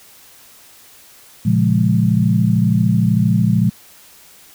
sine chord, Bb minor seventh, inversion none, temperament equal, 116.54 / 138.59 / 174.61 / 207.7 Hz, Bb2 / Db3 / F3 / Ab3, 0 / 0 / 0 / 0 cents, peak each -16 / -21 / -16 / -17 dBFS, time 1.45-3.7 s, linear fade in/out 10 ms, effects white hiss -45 dBFS RMS until 4.54 s

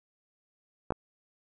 clicks, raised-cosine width 1 ms, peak -14 / -19 dBFS, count 2, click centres 0.906 / 0.922 s, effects none

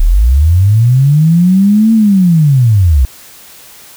sine linear two-way sweep, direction up then down, 32.7 to 227.2 to 59.7 Hz, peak -4 dBFS, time 0-3.05 s, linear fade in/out 0 ms, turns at 1.93 s, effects white hiss -36 dBFS RMS until 3.96 s

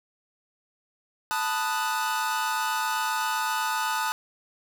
45% pulse chord, B dominant seventh, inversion third, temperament equal, 880 / 987.8 / 1244.5 / 1480 Hz, A5 / B5 / D#6 / F#6, 0 / 0 / 0 / 0 cents, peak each -29 / -34 / -31 / -31 dBFS, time 1.31-4.12 s, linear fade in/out 0 ms, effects none

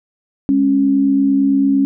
sine tone pair together, 206.6 / 275.5 Hz, G#3 / C#4, -9 / -11 cents, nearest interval perfect fourth, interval 498 cents, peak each -19 / -11 dBFS, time 0.49-1.85 s, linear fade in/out 0 ms, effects none

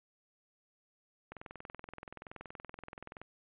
click train, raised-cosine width 0.5 ms, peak -30 dBFS, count 41, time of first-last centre 1.32-3.216 s, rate 21.1 Hz, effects resampled to 8000 Hz

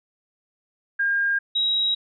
sine tone pair in turn, 1612 / 3834 Hz, G6 / A#7, +48 / +48 cents, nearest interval octave + minor third, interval 1500 cents, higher second, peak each -19 / -19 dBFS, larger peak neither, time 0.99-1.39 / 1.55-1.95 s, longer neither, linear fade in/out 10 ms, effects none

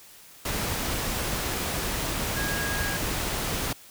sine tone in noise, 1640 Hz, G#6, 22 cents flat, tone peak -31 dBFS, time 2.36-2.97 s, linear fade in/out 5 ms, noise pink, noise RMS -29 dBFS, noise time 0.45-3.73 s, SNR -5 dB, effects white hiss -50 dBFS RMS until 3.9 s

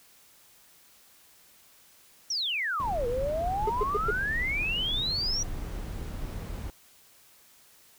sine exponential two-way sweep, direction down then up, 5870 to 466.2 to 5870 Hz, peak -27 dBFS, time 2.3-5.43 s, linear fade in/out 5 ms, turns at 3.07 s
brown noise, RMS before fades -35 dBFS, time 2.8-6.7 s, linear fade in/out 0 ms
triangle tone bursts, 419.2 Hz, G#4, 16 cents sharp, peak -22 dBFS, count 4, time 3.67-4.108 s, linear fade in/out 5 ms, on 27 ms, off 110 ms
effects white hiss -58 dBFS RMS until 7.98 s

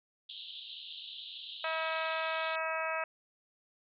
white band-pass noise, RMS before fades -46 dBFS, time 0.29-2.56 s, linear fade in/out 5 ms, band 2900 to 4000 Hz, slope 96 dB/octave
harmonic tone, 321.5 Hz, E4, 43 cents flat, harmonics 2 / 3 / 4 / 5 / 6 / 7 / 8, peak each -37 / -40 / -38 / -40 / -44 / -44 / -40 dBFS, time 1.64-3.04 s, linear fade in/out 2 ms
effects none

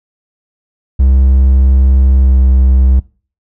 triangle tone with pitch glide, 66 to 64.94 Hz, C2 to C2, +16 to -12 cents, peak -3 dBFS, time 0.99-3 s, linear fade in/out 10 ms, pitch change -28 cents, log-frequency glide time 2.16-2.37 s, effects noise-tail reverb RT60 0.4 s tail -22 dB re dry

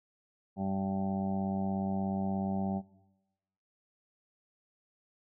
harmonic tone, 96.8 Hz, G2, 21 cents flat, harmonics 1 / 2 / 3 / 4 / 6 / 7 / 8 / 9, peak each -41 / -32 / -46 / -44 / -45 / -43 / -41 / -50 dBFS, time 0.56-2.82 s, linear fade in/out 50 ms, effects noise-tail reverb RT60 1.0 s tail -18 dB re dry

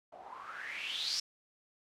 blue noise with low-pass filter sweep, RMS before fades -40 dBFS, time 0.12-1.2 s, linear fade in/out 5 ms, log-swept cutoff 630 to 5400 Hz, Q 6.6, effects none

